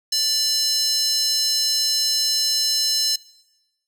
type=tone with high-pass filter; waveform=square; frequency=587.3 Hz; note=D5; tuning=in tune; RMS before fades=-21 dBFS; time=0.12-3.16 s; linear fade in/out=5 ms; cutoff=4800 Hz; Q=7.6; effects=noise-tail reverb RT60 1.0 s tail -21 dB re dry